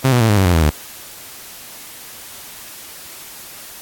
sawtooth tone with pitch steps, 132.7 / 122.39 / 112.88 / 104.11 / 96.03 / 88.57 / 81.69 / 75.34 Hz, C3 / B2 / A2 / G#2 / G2 / F2 / E2 / D2, +25 / -15 / +45 / +5 / -35 / +25 / -15 / +45 cents, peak -7 dBFS, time 0.04-0.704 s, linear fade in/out 10 ms, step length 83 ms, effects white hiss -36 dBFS RMS until 3.81 s + AAC 64 kbps

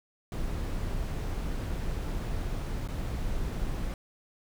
brown noise with dropouts, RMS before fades -32 dBFS, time 0.32-3.94 s, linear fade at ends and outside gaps 1 ms, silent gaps 2.876-2.886 s, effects none

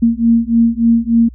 sine beating tone pair, 229.5 / 232.9 Hz, A#3 / A#3, -27 / -1 cents, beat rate 3.4 Hz, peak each -12 dBFS, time 0.02-1.29 s, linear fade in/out 10 ms, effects added 60 Hz sine -32 dBFS peak until 1.34 s

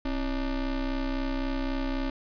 square ring-modulated tone, 149.9 Hz, D3, 36 cents sharp, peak -25 dBFS, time 0.05-2.1 s, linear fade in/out 5 ms, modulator 118 Hz, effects resampled to 11025 Hz + 9-bit

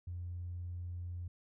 triangle tone with tanh clipping, 87.9 Hz, F2, 12 cents sharp, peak -39 dBFS, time 0.07-1.28 s, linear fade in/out 5 ms, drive 4 dB, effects none

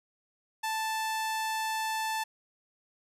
sawtooth tone, 880 Hz, A5, in tune, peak -26 dBFS, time 0.63-2.24 s, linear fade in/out 10 ms, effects resampled to 32000 Hz

